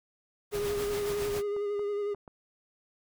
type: noise with tremolo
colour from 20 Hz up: pink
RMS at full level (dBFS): -37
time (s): 0.51-1.43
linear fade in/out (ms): 50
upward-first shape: sine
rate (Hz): 7.3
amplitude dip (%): 40
type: tone with vibrato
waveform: triangle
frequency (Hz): 409.9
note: G#4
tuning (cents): -23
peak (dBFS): -27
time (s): 0.52-2.15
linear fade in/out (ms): 20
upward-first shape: sine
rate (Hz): 11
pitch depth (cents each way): 27
type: clicks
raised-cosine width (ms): 1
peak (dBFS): -33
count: 4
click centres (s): 1.565 / 1.794 / 2.146 / 2.278
effects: none